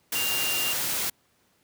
sine tone in noise, 2794 Hz, F7, in tune, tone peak -28 dBFS, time 0.15-0.73 s, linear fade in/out 5 ms, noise white, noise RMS -28 dBFS, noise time 0.12-1.1 s, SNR -3 dB, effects pink hiss -66 dBFS RMS until 1.63 s + high-pass 100 Hz 12 dB/octave

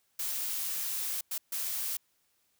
blue noise bursts at uneven times, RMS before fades -34 dBFS, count 3, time 0.19-1.21 / 1.31-1.38 / 1.52-1.97 s, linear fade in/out 5 ms, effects white hiss -73 dBFS RMS until 2.59 s

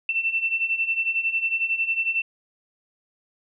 sine beating tone pair, 2676 / 2687 Hz, E7 / E7, +25 / +33 cents, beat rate 11 Hz, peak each -27 / -23 dBFS, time 0.09-2.22 s, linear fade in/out 2 ms, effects none

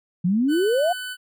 sine exponential sweep, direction up, 168.1 to 740 Hz, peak -17 dBFS, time 0.24-0.93 s, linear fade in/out 10 ms
25% pulse tone, 1500 Hz, F#6, 23 cents sharp, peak -26 dBFS, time 0.48-1.17 s, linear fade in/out 50 ms
effects none

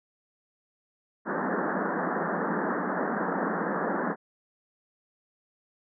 pink band-pass noise, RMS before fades -29 dBFS, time 1.25-4.16 s, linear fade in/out 50 ms, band 170 to 1800 Hz, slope 96 dB/octave, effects none

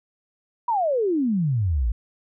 sine exponential sweep, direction down, 987.8 to 51 Hz, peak -19 dBFS, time 0.68-1.92 s, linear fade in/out 5 ms, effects none

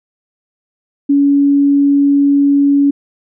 sine tone, 282.3 Hz, C#4, 32 cents sharp, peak -7 dBFS, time 1.09-2.91 s, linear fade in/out 10 ms, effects none

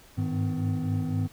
triangle tone cluster, 100.4 / 104.3 / 157.7 / 253.8 Hz, G2 / G#2 / D#3 / B3, +42 / +8 / +24 / +47 cents, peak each -29 dBFS, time 0.17-1.28 s, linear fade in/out 20 ms, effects pink hiss -54 dBFS RMS until 1.32 s

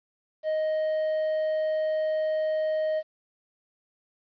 triangle tone, 624 Hz, D#5, 5 cents sharp, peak -22 dBFS, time 0.43-3.03 s, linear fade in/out 50 ms, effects resampled to 11025 Hz + 10-bit

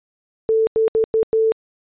sine tone bursts at uneven times, 443.7 Hz, A4, 14 cents sharp, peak -13 dBFS, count 5, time 0.49-0.67 / 0.76-0.88 / 0.95-1.04 / 1.14-1.23 / 1.33-1.52 s, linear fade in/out 0 ms, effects resampled to 8000 Hz

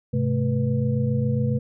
sine tone cluster, 103.2 / 130.5 / 217.7 / 490 Hz, G#2 / C3 / A3 / B4, -10 / -4 / -18 / -14 cents, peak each -27 / -22 / -26 / -30 dBFS, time 0.13-1.59 s, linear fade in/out 10 ms, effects none

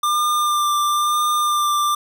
square tone with vibrato, 1194 Hz, D6, 28 cents sharp, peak -17 dBFS, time 0.03-1.95 s, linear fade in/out 5 ms, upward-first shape sine, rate 1 Hz, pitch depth 17 cents each way, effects none

